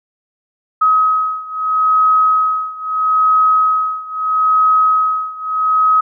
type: beating tone pair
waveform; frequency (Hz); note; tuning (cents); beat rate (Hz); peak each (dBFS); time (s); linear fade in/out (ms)
sine; 1270 / 1270.77; D#6 / D#6; +35 / +36; 0.77; -13 / -15; 0.81-6.01; 10
effects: none